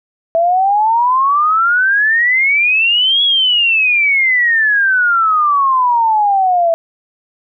sine exponential two-way sweep, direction up then down, 656 to 3370 to 656 Hz, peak -9 dBFS, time 0.35-6.74 s, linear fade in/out 0 ms, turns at 3.23 s, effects none

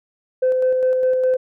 sine tone with tremolo, 513 Hz, C5, 34 cents flat, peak -12 dBFS, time 0.42-1.37 s, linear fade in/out 10 ms, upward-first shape square, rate 4.9 Hz, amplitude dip 30%, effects tanh soft clip ceiling -11 dBFS

